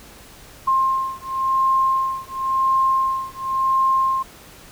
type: beating tone pair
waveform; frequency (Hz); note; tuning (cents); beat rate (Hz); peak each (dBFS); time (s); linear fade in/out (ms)
sine; 1060 / 1060.94; C6 / C6; +22 / +24; 0.94; -20; 0.67-4.23; 10
effects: pink hiss -44 dBFS RMS until 4.71 s